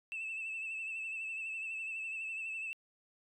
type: tone with vibrato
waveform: sine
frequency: 2637 Hz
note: E7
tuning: in tune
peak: -36 dBFS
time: 0.12-2.73 s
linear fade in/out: 0 ms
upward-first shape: triangle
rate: 12 Hz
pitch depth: 50 cents each way
effects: tanh soft clip ceiling -35 dBFS